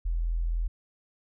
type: tone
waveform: sine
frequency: 41.8 Hz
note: E1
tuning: 25 cents sharp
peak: -25 dBFS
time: 0.05-0.68 s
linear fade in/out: 10 ms
effects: none